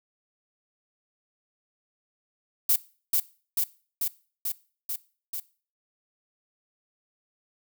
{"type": "noise with echo", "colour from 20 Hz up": "violet", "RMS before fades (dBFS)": -21, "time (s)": [2.69, 2.76], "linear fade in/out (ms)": 5, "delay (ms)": 440, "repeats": 6, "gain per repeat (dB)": -2, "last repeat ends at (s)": 5.4, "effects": ["noise-tail reverb RT60 0.4 s tail -20 dB re dry"]}